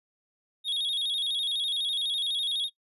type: tone with vibrato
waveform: triangle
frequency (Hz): 3520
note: A7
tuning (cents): 0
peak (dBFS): -25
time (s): 0.64-2.7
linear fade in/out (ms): 50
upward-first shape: square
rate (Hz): 12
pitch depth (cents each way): 87
effects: noise-tail reverb RT60 0.1 s tail -22 dB re dry + resampled to 32000 Hz